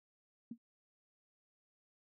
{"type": "tone with exponential decay", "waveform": "sine", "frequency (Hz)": 233.1, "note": "A#3", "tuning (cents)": 0, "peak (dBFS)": -38, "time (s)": [0.51, 0.58], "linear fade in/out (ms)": 5, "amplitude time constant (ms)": 15, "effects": []}